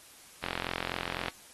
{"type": "click train", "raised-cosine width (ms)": 0.3, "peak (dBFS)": -16, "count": 38, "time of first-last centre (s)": [0.44, 1.283], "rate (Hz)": 43.9, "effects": ["white hiss -54 dBFS RMS until 1.53 s", "AAC 32 kbps"]}